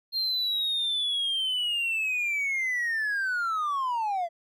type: linear sweep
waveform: triangle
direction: down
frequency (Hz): 4221 to 659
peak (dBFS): -23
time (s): 0.12-4.29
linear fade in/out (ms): 50
effects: tanh soft clip ceiling -20 dBFS